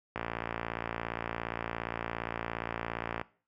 click train, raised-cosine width 0.5 ms, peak -18 dBFS, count 176, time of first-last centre 0.16-3.214 s, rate 57.3 Hz, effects noise-tail reverb RT60 0.4 s tail -20 dB re dry + high-pass 60 Hz 12 dB/octave

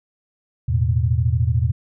sine chord, E suspended fourth, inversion none, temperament equal, 82.41 / 110 / 123.47 Hz, E2 / A2 / B2, 0 / 0 / 0 cents, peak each -20 dBFS, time 0.68-1.72 s, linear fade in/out 10 ms, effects none

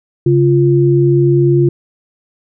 sine tone pair together, 138.02 / 347.8 Hz, C#3 / F4, -7 / -7 cents, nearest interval octave + major third, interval 1600 cents, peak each -10 dBFS, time 0.26-1.69 s, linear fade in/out 5 ms, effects none

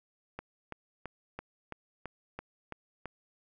click train, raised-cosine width 0.5 ms, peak -24 dBFS, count 9, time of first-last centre 0.39-3.057 s, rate 3 Hz, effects none

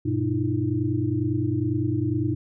sine tone cluster, 99.9 / 122.1 / 305.3 / 335.2 Hz, G2 / B2 / D#4 / E4, +33 / -19 / -33 / +29 cents, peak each -28 / -26 / -26 / -30 dBFS, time 0.05-2.35 s, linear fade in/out 10 ms, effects none

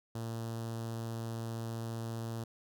sawtooth tone with notch filter, 114.4 Hz, A#2, 32 cents flat, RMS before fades -39 dBFS, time 0.15-2.44 s, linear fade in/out 5 ms, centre 2200 Hz, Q 1.1, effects none

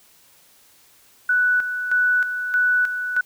sine tone with tremolo, 1483 Hz, F#6, 4 cents sharp, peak -15 dBFS, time 1.29-3.21 s, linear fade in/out 5 ms, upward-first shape square, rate 1.6 Hz, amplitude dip 60%, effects white hiss -54 dBFS RMS until 3.25 s

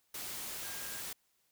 sine tone in noise, 1617 Hz, G#6, 47 cents flat, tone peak -51 dBFS, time 0.64-1.01 s, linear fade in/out 5 ms, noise white, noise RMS -42 dBFS, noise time 0.14-1.13 s, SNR -12 dB, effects white hiss -75 dBFS RMS until 1.51 s

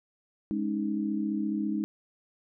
sine chord, Ab suspended fourth, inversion none, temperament just, 207.7 / 276.9 / 311.5 Hz, Ab3 / Db4 / Eb4, 0 / -2 / +2 cents, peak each -30 / -35 / -31 dBFS, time 0.51-1.84 s, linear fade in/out 0 ms, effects none

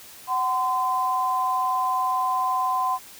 sine tone pair together, 750 / 1028 Hz, F#5 / C6, +23 / -31 cents, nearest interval perfect fourth, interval 546 cents, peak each -26 / -22 dBFS, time 0.27-2.99 s, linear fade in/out 50 ms, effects white hiss -45 dBFS RMS until 3.19 s

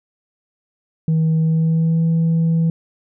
sine tone with pitch glide, 160 to 164.31 Hz, D#3 to E3, +49 to -5 cents, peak -11 dBFS, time 1.08-2.7 s, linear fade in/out 2 ms, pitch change +46 cents, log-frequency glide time 1.4-2.03 s, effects tanh soft clip ceiling -12 dBFS

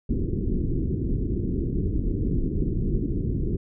pink low-pass noise, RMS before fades -25 dBFS, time 0.09-3.57 s, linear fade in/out 5 ms, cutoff 390 Hz, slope 48 dB/octave, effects none

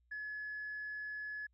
sine tone, 1703 Hz, G#6, 43 cents sharp, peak -39 dBFS, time 0.11-1.47 s, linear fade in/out 10 ms, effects tanh soft clip ceiling -36 dBFS + added 60 Hz sine -70 dBFS peak until 1.53 s

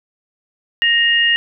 sine tone pair together, 1864.7 / 2837 Hz, A#6 / F7, 0 / +27 cents, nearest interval perfect fifth, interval 727 cents, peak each -14 dBFS, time 0.82-1.36 s, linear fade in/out 0 ms, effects none

